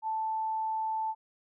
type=tone; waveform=sine; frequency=880 Hz; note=A5; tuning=in tune; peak=-29 dBFS; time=0.02-1.15 s; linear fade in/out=50 ms; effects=none